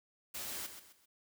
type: noise with echo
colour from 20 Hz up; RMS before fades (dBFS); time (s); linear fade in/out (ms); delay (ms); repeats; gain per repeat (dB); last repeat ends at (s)
white; -42; 0.34-0.67; 10; 130; 3; -9; 1.06
effects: none